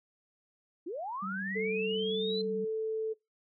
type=linear sweep; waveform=sine; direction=up; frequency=300.8 to 4102 Hz; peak=-35 dBFS; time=0.86-2.42 s; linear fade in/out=10 ms
type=tone with vibrato; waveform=sine; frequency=192.8 Hz; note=G3; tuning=28 cents flat; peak=-37 dBFS; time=1.22-2.65 s; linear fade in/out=10 ms; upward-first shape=triangle; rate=18 Hz; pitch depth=48 cents each way
type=tone; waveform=sine; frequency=440 Hz; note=A4; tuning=in tune; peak=-30 dBFS; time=1.55-3.14 s; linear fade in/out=20 ms
effects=noise-tail reverb RT60 0.2 s tail -22 dB re dry